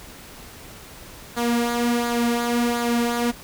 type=tone with flanger; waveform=sawtooth; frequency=237.8 Hz; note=A#3; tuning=35 cents sharp; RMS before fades=-22 dBFS; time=1.36-3.32 s; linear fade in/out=20 ms; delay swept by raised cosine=0.35 to 3.85 ms; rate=1.4 Hz; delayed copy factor=-0.55; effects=pink hiss -42 dBFS RMS until 3.43 s